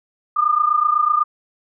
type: tone pair together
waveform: sine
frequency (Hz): 1200 / 1228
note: D6 / D#6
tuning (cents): +37 / -23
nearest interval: unison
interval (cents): 40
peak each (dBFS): -16 / -18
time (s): 0.36-1.24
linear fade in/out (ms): 10
effects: none